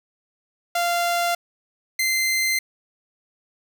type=tone pair in turn; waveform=sawtooth; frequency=693 / 2077 Hz; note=F5 / C7; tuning=-14 / -13 cents; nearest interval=octave + perfect fifth; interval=1901 cents; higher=second; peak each=-16 dBFS; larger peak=neither; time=0.75-1.35 / 1.99-2.59 s; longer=neither; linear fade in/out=5 ms; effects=8-bit